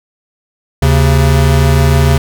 square tone pair together, 76.2 / 135.77 Hz, D#2 / C#3, -36 / -36 cents, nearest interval minor seventh, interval 1000 cents, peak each -10 dBFS, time 0.82-2.18 s, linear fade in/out 5 ms, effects none

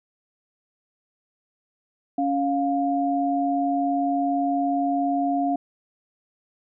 sine tone pair together, 279.2 / 703.5 Hz, C#4 / F5, +13 / +12 cents, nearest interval octave + major third, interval 1599 cents, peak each -23 dBFS, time 2.18-5.56 s, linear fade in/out 5 ms, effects none

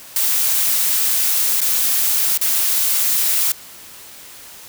blue noise with dropouts, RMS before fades -17 dBFS, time 0.16-3.52 s, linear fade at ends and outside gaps 2 ms, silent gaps 1.605-1.615 / 2.375-2.413 s, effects white hiss -39 dBFS RMS until 4.68 s

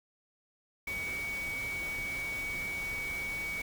sine tone in noise, 2251 Hz, C#7, 26 cents sharp, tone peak -34 dBFS, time 0.87-3.62 s, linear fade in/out 5 ms, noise pink, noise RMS -44 dBFS, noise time 0.87-3.62 s, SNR +7 dB, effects none

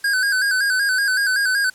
square tone with vibrato, 1568 Hz, G6, in tune, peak -17 dBFS, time 0.04-1.7 s, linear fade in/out 5 ms, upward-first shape square, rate 5.3 Hz, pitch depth 62 cents each way, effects white hiss -49 dBFS RMS until 1.74 s + low-pass 11000 Hz 12 dB/octave

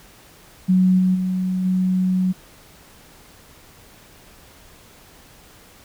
sine tone with level steps, 185 Hz, F#3, in tune, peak -12 / -14 / -19 / -16 dBFS, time 0.68-2.33 s, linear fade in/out 20 ms, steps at 0.98 / 1.14 / 1.64 s, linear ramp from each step 20 ms, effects pink hiss -48 dBFS RMS until 5.84 s

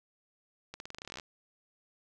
accelerating click train, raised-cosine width 0.2 ms, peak -25 dBFS, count 16, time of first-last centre 0.74-1.198 s, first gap 61 ms, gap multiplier 0.89, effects none

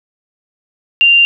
sine tone, 2783 Hz, F7, 7 cents flat, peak -5 dBFS, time 1.01-1.25 s, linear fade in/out 0 ms, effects none

